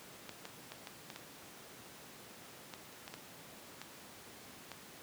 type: clicks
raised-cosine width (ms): 0.2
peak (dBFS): -27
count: 11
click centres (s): 0.293 / 0.454 / 0.72 / 0.872 / 1.102 / 1.161 / 2.738 / 3.079 / 3.14 / 3.816 / 4.717
effects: pink hiss -53 dBFS RMS until 5.02 s + high-pass 150 Hz 12 dB/octave